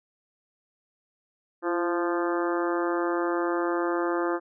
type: harmonic tone with a mistuned harmonic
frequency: 174.1 Hz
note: F3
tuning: 5 cents flat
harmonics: 2 / 3 / 4 / 5 / 6 / 7 / 8 / 9 / 10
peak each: -26 / -32 / -35 / -36 / -36 / -34 / -40 / -38 / -43 dBFS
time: 1.62-4.4 s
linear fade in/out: 50 ms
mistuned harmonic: 2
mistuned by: -32 cents
effects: none